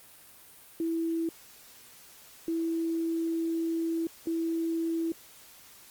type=tone bursts at uneven times; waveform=sine; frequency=329.6 Hz; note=E4; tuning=in tune; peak=-27 dBFS; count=3; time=0.8-1.29 / 2.48-4.07 / 4.27-5.12 s; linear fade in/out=2 ms; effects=white hiss -53 dBFS RMS until 5.9 s + Opus 32 kbps